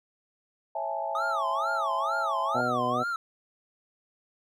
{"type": "chord", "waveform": "sine", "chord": "A major seventh", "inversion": "first", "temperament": "just", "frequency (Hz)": [550, 660, 825, 880], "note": ["C#5", "E5", "G#5", "A5"], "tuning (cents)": [-14, 2, -12, 0], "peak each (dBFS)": [-38, -33, -34, -34], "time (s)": [0.75, 2.61], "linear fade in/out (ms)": 5}
{"type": "tone with vibrato", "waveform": "triangle", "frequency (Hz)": 1200, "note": "D6", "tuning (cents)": 37, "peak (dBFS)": -26, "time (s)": [1.15, 3.16], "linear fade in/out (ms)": 2, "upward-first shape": "sine", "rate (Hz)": 2.2, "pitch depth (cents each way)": 280}
{"type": "harmonic tone", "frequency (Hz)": 123.3, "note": "B2", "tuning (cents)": -2, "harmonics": [1, 2, 3, 4, 5, 6], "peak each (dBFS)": [-38, -33, -38, -35, -32, -32], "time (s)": [2.54, 3.04], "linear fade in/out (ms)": 20}
{"effects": []}